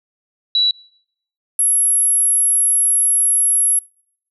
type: tone pair in turn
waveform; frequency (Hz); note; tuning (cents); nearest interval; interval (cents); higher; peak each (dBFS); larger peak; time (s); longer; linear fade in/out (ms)
sine; 3929 / 11197; B7 / F9; -10 / +3; octave + tritone; 1813; second; -12; neither; 0.55-0.71 / 1.59-3.79; second; 2
effects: noise-tail reverb RT60 0.7 s tail -26 dB re dry